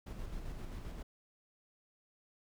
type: noise with tremolo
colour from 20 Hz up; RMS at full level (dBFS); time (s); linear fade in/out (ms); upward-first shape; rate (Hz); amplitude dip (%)
brown; -42; 0.06-1.03; 10; square; 7.6; 30
effects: none